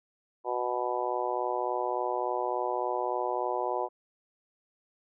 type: harmonic tone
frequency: 123.47 Hz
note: B2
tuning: in tune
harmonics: 3 / 4 / 5 / 6 / 7 / 8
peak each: -35 / -35 / -35 / -35 / -35 / -35 dBFS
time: 0.44-3.89 s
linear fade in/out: 50 ms
effects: none

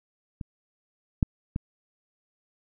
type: clicks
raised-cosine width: 5 ms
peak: -22 / -8 / -16 dBFS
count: 3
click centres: 0.412 / 1.228 / 1.561 s
effects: none

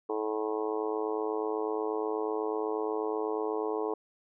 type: harmonic tone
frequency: 108.2 Hz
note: A2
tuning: 29 cents flat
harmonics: 3 / 4 / 5 / 6 / 7 / 8 / 9 / 10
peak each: -37 / -31 / -42 / -44 / -41 / -42 / -41 / -43 dBFS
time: 0.09-3.94 s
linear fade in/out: 5 ms
effects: none

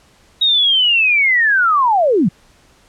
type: linear sweep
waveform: sine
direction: down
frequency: 3800 to 146.6 Hz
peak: -10 dBFS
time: 0.41-2.29 s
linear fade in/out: 10 ms
effects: pink hiss -51 dBFS RMS until 2.88 s + low-pass 9000 Hz 12 dB/octave

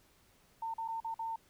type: tone with dropouts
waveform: sine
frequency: 905 Hz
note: A5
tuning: 48 cents sharp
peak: -35 dBFS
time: 0.62-1.36 s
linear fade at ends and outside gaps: 5 ms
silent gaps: 0.74-0.781 / 0.879-0.884 / 1.003-1.045 / 1.143-1.191 s
effects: pink hiss -67 dBFS RMS until 1.49 s

